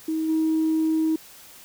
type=tone with level steps; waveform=sine; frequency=317.7 Hz; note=D#4; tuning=36 cents sharp; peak=-22 / -18 dBFS; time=0.08-1.16 s; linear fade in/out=5 ms; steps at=0.28 s; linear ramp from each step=20 ms; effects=tanh soft clip ceiling -15 dBFS + white hiss -47 dBFS RMS until 1.64 s